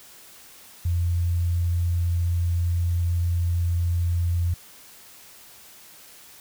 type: tone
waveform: sine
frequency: 86.3 Hz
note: F2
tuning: 20 cents flat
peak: -20 dBFS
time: 0.85-4.54 s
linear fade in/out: 5 ms
effects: white hiss -48 dBFS RMS until 6.4 s